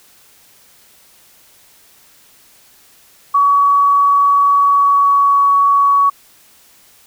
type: tone with pitch glide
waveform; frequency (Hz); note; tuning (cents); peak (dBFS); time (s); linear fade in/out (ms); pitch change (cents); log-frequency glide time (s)
sine; 1131 to 1124.5; C#6 to C#6; +34 to +24; -8; 3.34-6.1; 10; -10; 4.52-5.32
effects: white hiss -48 dBFS RMS until 7.06 s